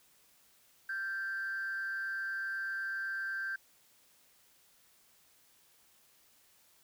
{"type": "tone with frequency modulation", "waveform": "sine", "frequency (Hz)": 1568, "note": "G6", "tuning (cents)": 0, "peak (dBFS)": -33, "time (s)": [0.89, 3.56], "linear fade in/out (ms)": 5, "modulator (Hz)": 182, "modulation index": 0.37, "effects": ["tanh soft clip ceiling -31 dBFS", "white hiss -66 dBFS RMS until 6.83 s"]}